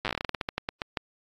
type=slowing click train; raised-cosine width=0.3 ms; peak=-12 dBFS; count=19; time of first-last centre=0.05-0.972 s; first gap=8 ms; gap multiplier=1.19; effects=AAC 32 kbps